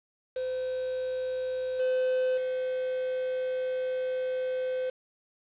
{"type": "tone with level steps", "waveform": "triangle", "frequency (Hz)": 512, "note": "C5", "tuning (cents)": -38, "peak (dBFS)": [-27, -22, -26], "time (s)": [0.36, 4.9], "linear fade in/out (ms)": 5, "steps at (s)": [1.79, 2.37], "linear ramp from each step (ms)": 10, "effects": ["resampled to 8000 Hz", "8-bit"]}